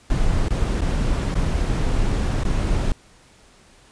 brown noise with dropouts, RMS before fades -20 dBFS, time 0.1-2.92 s, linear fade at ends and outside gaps 2 ms, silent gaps 0.485-0.505 / 0.809-0.817 / 1.343-1.353 / 2.436-2.45 s, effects pink hiss -52 dBFS RMS until 3.91 s + resampled to 22050 Hz

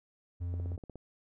triangle tone, 87.31 Hz, F2, in tune, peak -31 dBFS, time 0.4-0.77 s, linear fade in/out 20 ms
click train, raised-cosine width 2 ms, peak -32 dBFS, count 8, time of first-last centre 0.54-0.957 s, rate 16.8 Hz
effects none

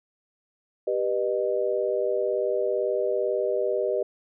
sine chord, G augmented, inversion none, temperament just, 392 / 490 / 612.5 Hz, G4 / B4 / D#5, 0 / -14 / -27 cents, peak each -27 dBFS, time 0.87-4.03 s, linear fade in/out 5 ms, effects none

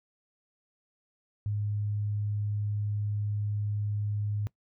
sine tone, 103.9 Hz, G#2, 1 cent sharp, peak -28 dBFS, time 1.46-4.47 s, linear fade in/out 0 ms, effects noise-tail reverb RT60 0.1 s tail -21 dB re dry

